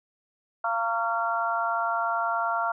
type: harmonic tone with a mistuned harmonic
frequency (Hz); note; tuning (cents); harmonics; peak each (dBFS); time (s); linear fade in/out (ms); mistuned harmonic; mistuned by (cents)
229.6; A#3; -26; 3 / 4 / 5 / 6; -29 / -30 / -32 / -28; 0.64-2.72; 5; 5; -30
effects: none